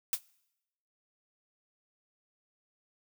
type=noise with exponential decay; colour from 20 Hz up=blue; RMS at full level=-24 dBFS; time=0.13-0.21 s; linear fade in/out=1 ms; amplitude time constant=16 ms; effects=noise-tail reverb RT60 0.9 s tail -24 dB re dry